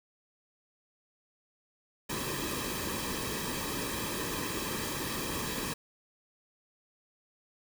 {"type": "noise with comb filter", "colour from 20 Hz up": "pink", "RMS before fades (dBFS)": -35, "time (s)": [2.09, 5.74], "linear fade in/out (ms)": 10, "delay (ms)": 1.4, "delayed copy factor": -0.7, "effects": []}